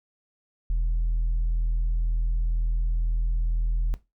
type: tone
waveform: sine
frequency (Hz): 41.01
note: E1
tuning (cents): -8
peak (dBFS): -19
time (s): 0.7-3.94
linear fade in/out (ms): 0
effects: noise-tail reverb RT60 0.2 s tail -17 dB re dry + tanh soft clip ceiling -20 dBFS